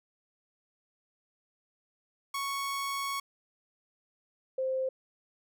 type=tone pair in turn; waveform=sawtooth / sine; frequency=1108.7 / 523.2 Hz; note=C#6 / C5; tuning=0 / 0 cents; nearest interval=octave + minor second; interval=1300 cents; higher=first; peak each=-28 dBFS; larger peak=neither; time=2.34-3.2 / 4.58-4.89 s; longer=first; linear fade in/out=5 ms; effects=none